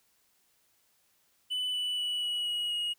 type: tone with pitch steps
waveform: triangle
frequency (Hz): 2994 / 2972 / 2949 / 2927 / 2905 / 2884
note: F#7 / F#7 / F#7 / F#7 / F#7 / F#7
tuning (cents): +20 / +7 / -6 / -19 / -32 / -45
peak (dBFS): -28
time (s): 1.5-2.94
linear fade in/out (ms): 20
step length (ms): 240
effects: white hiss -70 dBFS RMS until 2.98 s